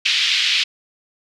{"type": "band-pass noise", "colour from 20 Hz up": "pink", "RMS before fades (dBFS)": -18, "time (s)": [0.05, 0.64], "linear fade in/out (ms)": 10, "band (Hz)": [2500, 4300], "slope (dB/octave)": 24, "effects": []}